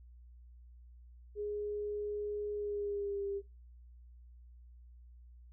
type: tone with pitch glide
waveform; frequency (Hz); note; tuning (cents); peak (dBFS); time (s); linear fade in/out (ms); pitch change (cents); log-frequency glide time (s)
sine; 415.3 to 398.6; G#4 to G4; 0 to +29; -35; 1.35-3.42; 50; -71; 2.54-3.26
effects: noise-tail reverb RT60 0.2 s tail -17 dB re dry + added 60 Hz sine -53 dBFS peak until 5.52 s